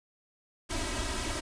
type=noise with comb filter; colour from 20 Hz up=pink; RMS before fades=-33 dBFS; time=0.69-1.41 s; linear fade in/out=20 ms; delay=3.1 ms; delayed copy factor=+1; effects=resampled to 22050 Hz